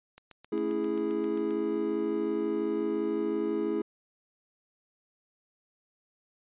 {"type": "click train", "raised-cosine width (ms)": 0.2, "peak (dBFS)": -31, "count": 11, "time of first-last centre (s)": [0.18, 1.508], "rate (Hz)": 7.53}
{"type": "chord", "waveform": "triangle", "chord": "A major seventh", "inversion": "none", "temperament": "equal", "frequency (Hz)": [220, 277.2, 329.6, 415.3], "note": ["A3", "C#4", "E4", "G#4"], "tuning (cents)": [0, 0, 0, 0], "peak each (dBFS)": [-34, -35, -29, -29], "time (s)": [0.52, 3.82], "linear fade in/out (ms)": 5}
{"effects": ["resampled to 8000 Hz"]}